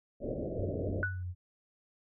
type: low-pass noise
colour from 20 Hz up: white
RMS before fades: -36 dBFS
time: 0.2-1.05 s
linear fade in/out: 50 ms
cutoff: 640 Hz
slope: 96 dB/octave
type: tone with pitch glide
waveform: sine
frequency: 94.7 to 89.54 Hz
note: F#2 to F2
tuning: +41 to +44 cents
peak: -35 dBFS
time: 0.55-1.35 s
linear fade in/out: 50 ms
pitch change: -97 cents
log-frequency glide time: 1.06-1.24 s
type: tone with exponential decay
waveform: sine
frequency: 1480 Hz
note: F#6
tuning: in tune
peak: -26 dBFS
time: 1.03-1.23 s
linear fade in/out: 1 ms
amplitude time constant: 42 ms
effects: none